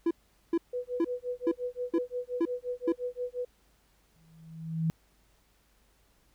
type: tone bursts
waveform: triangle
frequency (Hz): 335.8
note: E4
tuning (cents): +32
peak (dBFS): -21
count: 7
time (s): 0.06-2.923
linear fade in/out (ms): 5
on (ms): 49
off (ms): 420
type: tone with tremolo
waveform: sine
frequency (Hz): 493.9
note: B4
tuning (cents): 0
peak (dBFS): -29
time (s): 0.73-3.45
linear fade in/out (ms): 5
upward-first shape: sine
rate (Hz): 5.7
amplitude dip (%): 100
type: tone with exponential growth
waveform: sine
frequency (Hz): 161.9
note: E3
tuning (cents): -31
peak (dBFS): -23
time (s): 4.16-4.9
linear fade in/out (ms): 0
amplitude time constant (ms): 160
effects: added 50 Hz sine -68 dBFS peak until 6.34 s + pink hiss -68 dBFS RMS until 6.34 s